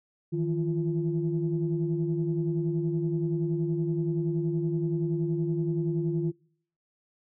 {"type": "tone cluster", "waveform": "sine", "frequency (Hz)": [156.4, 167, 344.6], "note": ["D#3", "E3", "F4"], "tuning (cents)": [9, 23, -23], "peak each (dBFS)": [-27, -34, -29], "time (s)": [0.32, 6.32], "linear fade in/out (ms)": 20, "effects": ["noise-tail reverb RT60 0.6 s tail -24 dB re dry", "tanh soft clip ceiling -17 dBFS"]}